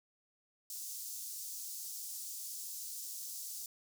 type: high-pass noise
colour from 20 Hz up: pink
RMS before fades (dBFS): -44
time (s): 0.7-3.66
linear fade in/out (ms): 2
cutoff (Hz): 5600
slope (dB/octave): 24
effects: none